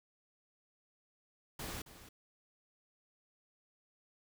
pink noise with echo, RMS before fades -43 dBFS, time 1.59-1.82 s, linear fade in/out 5 ms, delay 270 ms, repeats 1, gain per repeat -13 dB, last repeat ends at 2.09 s, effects none

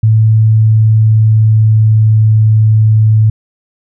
sine tone with pitch glide, 110 to 108.99 Hz, A2 to A2, 0 to -16 cents, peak -4 dBFS, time 0.03-3.3 s, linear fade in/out 5 ms, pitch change -16 cents, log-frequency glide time 0.23-2.34 s, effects none

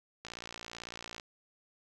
click train, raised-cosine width 0.2 ms, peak -25 dBFS, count 56, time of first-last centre 0.25-1.198 s, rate 58 Hz, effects none

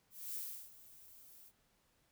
violet noise with ADSR envelope, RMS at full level -42 dBFS, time 0.1-1.52 s, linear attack 250 ms, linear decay 340 ms, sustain -17 dB, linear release 48 ms, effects pink hiss -75 dBFS RMS until 2.11 s

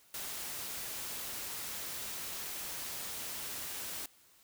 white noise, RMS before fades -41 dBFS, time 0.14-4.06 s, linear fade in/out 2 ms, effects white hiss -64 dBFS RMS until 4.43 s

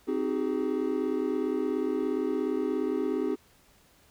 triangle chord, Ab dominant seventh, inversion first, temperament equal with one note detuned, 261.6 / 311.1 / 378.2 / 415.3 Hz, C4 / Eb4 / Gb4 / Ab4, 0 / 0 / +38 / 0 cents, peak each -30 dBFS, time 0.07-3.36 s, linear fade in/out 20 ms, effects pink hiss -61 dBFS RMS until 4.1 s

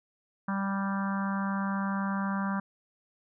harmonic tone with a mistuned harmonic, 196 Hz, G3, in tune, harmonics 1 / 3 / 4 / 5 / 6 / 7 / 8 / 9, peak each -29 / -44 / -42 / -38 / -38 / -42 / -40 / -50 dBFS, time 0.48-2.6 s, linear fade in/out 5 ms, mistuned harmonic 7, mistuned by +18 cents, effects none

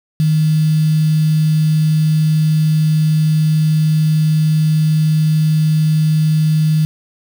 sine tone with quantisation, 155.56 Hz, D#3, in tune, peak -10 dBFS, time 0.2-6.85 s, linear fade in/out 0 ms, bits 5, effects none

